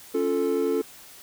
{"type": "chord", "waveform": "triangle", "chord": "Db augmented", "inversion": "none", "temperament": "equal", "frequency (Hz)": [277.2, 349.2, 440], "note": ["Db4", "F4", "A4"], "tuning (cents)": [0, 0, 0], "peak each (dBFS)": [-26, -26, -22], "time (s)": [0.14, 0.82], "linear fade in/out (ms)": 10, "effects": ["white hiss -47 dBFS RMS until 1.22 s"]}